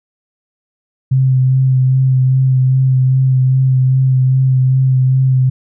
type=tone with vibrato; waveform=sine; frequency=130.6 Hz; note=C3; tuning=3 cents flat; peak=-8 dBFS; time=1.11-5.5 s; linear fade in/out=10 ms; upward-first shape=sine; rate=2.5 Hz; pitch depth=19 cents each way; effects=none